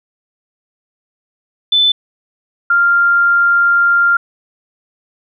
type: tone pair in turn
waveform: sine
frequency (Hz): 3513 / 1394.1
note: A7 / F6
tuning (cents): -3 / -3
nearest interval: octave + major third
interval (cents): 1600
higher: first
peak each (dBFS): -8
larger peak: neither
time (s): 1.72-1.92 / 2.7-4.17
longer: second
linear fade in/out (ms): 5
effects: none